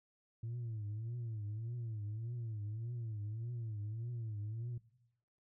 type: tone with vibrato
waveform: sine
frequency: 111.8 Hz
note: A2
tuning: 28 cents sharp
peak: -37 dBFS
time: 0.43-4.78 s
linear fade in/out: 5 ms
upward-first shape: triangle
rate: 1.7 Hz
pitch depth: 160 cents each way
effects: noise-tail reverb RT60 0.9 s tail -20 dB re dry + tanh soft clip ceiling -37 dBFS